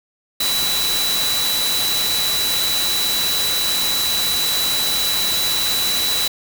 sine tone in noise, 3951 Hz, B7, in tune, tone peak -19 dBFS, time 0.4-6.28 s, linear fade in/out 5 ms, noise white, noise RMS -22 dBFS, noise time 0.4-6.28 s, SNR 0 dB, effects none

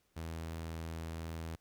sawtooth tone, 81.7 Hz, E2, 15 cents flat, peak -36 dBFS, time 0.16-1.56 s, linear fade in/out 10 ms, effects pink hiss -75 dBFS RMS until 1.6 s

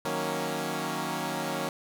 10% pulse chord, D# minor seventh, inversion none, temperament equal, 155.56 / 185 / 233.1 / 277.2 Hz, D#3 / F#3 / A#3 / C#4, 0 / 0 / 0 / 0 cents, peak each -27 dBFS, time 0.05-1.69 s, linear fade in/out 2 ms, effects none

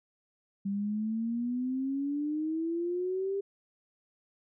sine exponential sweep, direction up, 196 to 400.2 Hz, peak -29 dBFS, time 0.65-3.41 s, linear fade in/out 10 ms, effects none

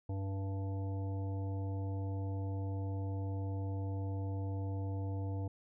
harmonic tone, 97.2 Hz, G2, 14 cents flat, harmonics 1 / 3 / 5 / 7 / 9, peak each -35 / -45 / -49 / -52 / -54 dBFS, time 0.09-5.48 s, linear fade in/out 5 ms, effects none

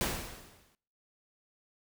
pink noise with exponential decay, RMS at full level -30 dBFS, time 0.01-0.75 s, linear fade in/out 0 ms, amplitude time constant 160 ms, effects noise-tail reverb RT60 0.7 s tail -25 dB re dry

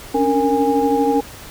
sine tone cluster, 274.9 / 287.5 / 463 / 819 Hz, C#4 / D4 / A#4 / G#5, -14 / -37 / -12 / -24 cents, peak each -19 / -22 / -18 / -19 dBFS, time 0.14-1.21 s, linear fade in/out 10 ms, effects pink hiss -37 dBFS RMS until 1.5 s

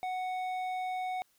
sine tone with hard clipping, 740 Hz, F#5, in tune, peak -34 dBFS, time 0.03-1.22 s, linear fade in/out 0 ms, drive 8 dB, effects white hiss -70 dBFS RMS until 1.38 s

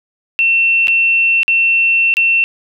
sine tone with dropouts, 2700 Hz, E7, 41 cents sharp, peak -9 dBFS, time 0.39-2.44 s, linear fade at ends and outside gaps 0 ms, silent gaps 0.872-0.882 / 1.432-1.48 / 2.14-2.169 s, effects none

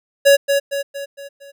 square tone with echo, 560 Hz, C#5, 18 cents sharp, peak -8 dBFS, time 0.25-0.37 s, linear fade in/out 20 ms, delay 230 ms, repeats 5, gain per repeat -6 dB, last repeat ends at 1.52 s, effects none

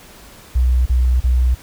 sine tone bursts, 62.4 Hz, B1, 19 cents sharp, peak -11 dBFS, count 3, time 0.55-1.548 s, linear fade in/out 10 ms, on 310 ms, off 34 ms, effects pink hiss -42 dBFS RMS until 1.62 s

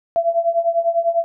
sine tone with tremolo, 674 Hz, E5, 38 cents sharp, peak -11 dBFS, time 0.16-1.24 s, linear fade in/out 0 ms, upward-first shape triangle, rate 10 Hz, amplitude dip 90%, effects none

